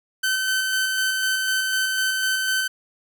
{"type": "tone with tremolo", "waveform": "sawtooth", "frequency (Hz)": 1532, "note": "G6", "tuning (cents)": -40, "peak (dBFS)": -16, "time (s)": [0.23, 2.68], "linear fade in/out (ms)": 10, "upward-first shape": "square", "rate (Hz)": 4, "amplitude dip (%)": 25, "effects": []}